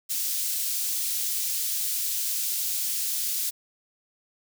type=high-pass noise; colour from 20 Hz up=white; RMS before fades=-28 dBFS; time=0.09-3.51 s; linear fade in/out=20 ms; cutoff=4300 Hz; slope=12 dB/octave; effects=none